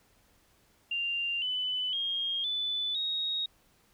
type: tone with pitch steps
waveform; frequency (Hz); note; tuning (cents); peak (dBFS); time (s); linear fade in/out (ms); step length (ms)
sine; 2787 / 3004 / 3239 / 3491 / 3763; F7 / F#7 / G#7 / A7 / A#7; -4 / +26 / -44 / -14 / +16; -29; 0.91-3.46; 5; 510
effects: pink hiss -66 dBFS RMS until 3.93 s